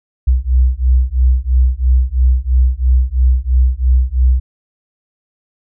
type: beating tone pair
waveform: sine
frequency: 61.74 / 64.74 Hz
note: B1 / C2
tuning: 0 / -18 cents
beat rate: 3 Hz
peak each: -12 dBFS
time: 0.27-4.4 s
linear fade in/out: 10 ms
effects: none